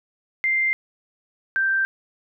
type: tone pair in turn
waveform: sine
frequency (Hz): 2093 / 1568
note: C7 / G6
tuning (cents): 0 / 0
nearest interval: perfect fourth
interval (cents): 500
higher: first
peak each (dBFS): -18 / -18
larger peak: neither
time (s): 0.44-0.73 / 1.56-1.85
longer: neither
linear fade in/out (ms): 0
effects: none